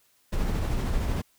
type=noise with tremolo; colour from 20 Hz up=brown; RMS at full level=-25 dBFS; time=0.32-1.22 s; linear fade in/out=10 ms; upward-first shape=sine; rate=13 Hz; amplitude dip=30%; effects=white hiss -65 dBFS RMS until 1.38 s